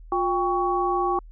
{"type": "tone cluster", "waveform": "sine", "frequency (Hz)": [355.3, 794, 1120], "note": ["F4", "G5", "C#6"], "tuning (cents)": [30, 22, 18], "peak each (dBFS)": -25, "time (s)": [0.12, 1.19], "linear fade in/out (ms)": 2, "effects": ["added 40 Hz sine -41 dBFS peak until 1.31 s"]}